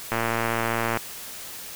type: click train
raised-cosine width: 0.5 ms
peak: -9 dBFS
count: 99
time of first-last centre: 0.12-0.972 s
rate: 115 Hz
effects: white hiss -38 dBFS RMS until 1.75 s